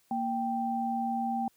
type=tone pair together; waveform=sine; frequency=233.1 / 784 Hz; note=A#3 / G5; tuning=0 / 0 cents; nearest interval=octave + major sixth; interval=2100 cents; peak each=-32 / -30 dBFS; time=0.11-1.48 s; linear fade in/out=2 ms; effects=white hiss -68 dBFS RMS until 1.56 s + high-pass 60 Hz 12 dB/octave